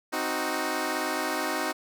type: chord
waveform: 10% pulse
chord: C diminished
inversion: none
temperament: equal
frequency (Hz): 261.6 / 311.1 / 370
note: C4 / Eb4 / Gb4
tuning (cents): 0 / 0 / 0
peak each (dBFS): -25 / -22 / -24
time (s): 0.12-1.73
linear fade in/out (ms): 20
effects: none